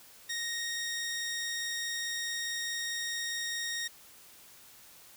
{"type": "tone", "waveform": "15% pulse", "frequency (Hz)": 1864.7, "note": "A#6", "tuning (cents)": 0, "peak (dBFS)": -27, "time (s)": [0.29, 3.88], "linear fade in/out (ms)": 10, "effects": ["white hiss -55 dBFS RMS until 5.16 s"]}